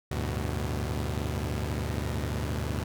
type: tone cluster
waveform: sawtooth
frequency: 74.5 / 98 / 109.2 / 124.2 Hz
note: D2 / G2 / A2 / B2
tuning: +25 / 0 / -13 / +10 cents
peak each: -28 / -32 / -33 / -32 dBFS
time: 0.11-2.84 s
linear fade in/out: 5 ms
effects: none